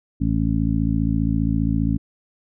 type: harmonic tone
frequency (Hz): 55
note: A1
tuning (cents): 0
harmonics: 1 / 2 / 3 / 4 / 5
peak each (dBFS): -24 / -24 / -24 / -24 / -24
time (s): 0.2-1.98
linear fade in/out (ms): 20
effects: none